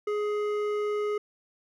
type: tone with hard clipping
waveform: sine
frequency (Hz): 418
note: G#4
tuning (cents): +11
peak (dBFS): -28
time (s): 0.07-1.18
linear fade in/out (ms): 5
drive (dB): 10
effects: none